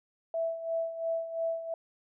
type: tone with tremolo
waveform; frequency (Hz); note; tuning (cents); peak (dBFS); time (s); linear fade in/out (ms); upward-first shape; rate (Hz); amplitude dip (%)
sine; 659.3; E5; 0; -27; 0.34-1.74; 2; sine; 2.9; 70
effects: none